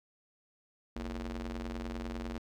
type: ring-modulated tone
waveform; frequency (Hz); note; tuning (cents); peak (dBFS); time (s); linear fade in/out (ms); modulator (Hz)
sawtooth; 90; F#2; -47; -30; 0.96-2.38; 0; 145
effects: low-pass 6000 Hz 12 dB/octave + 12-bit